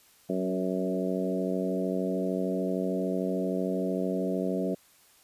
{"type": "harmonic tone with a mistuned harmonic", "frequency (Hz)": 93.2, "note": "F#2", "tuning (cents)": 13, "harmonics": [2, 3, 4, 5, 6, 7], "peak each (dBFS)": [-31, -33, -34, -35, -36, -36], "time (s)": [0.29, 4.75], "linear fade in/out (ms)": 10, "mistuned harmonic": 3, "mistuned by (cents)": -15, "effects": ["white hiss -60 dBFS RMS until 5.23 s", "resampled to 32000 Hz"]}